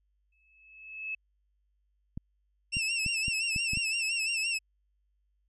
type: tone with exponential growth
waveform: sine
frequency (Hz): 2597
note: E7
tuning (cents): -26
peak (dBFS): -31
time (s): 0.32-1.15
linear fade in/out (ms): 5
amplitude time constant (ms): 180
type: clicks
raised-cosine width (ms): 5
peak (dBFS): -24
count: 7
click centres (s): 2.175 / 2.769 / 3.063 / 3.282 / 3.562 / 3.734 / 3.773
type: tone with vibrato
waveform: sawtooth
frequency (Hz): 2677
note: E7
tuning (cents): +26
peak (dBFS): -25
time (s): 2.72-4.59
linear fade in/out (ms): 20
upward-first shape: sine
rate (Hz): 5.8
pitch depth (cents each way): 69
effects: added 50 Hz sine -70 dBFS peak until 5.48 s + resampled to 22050 Hz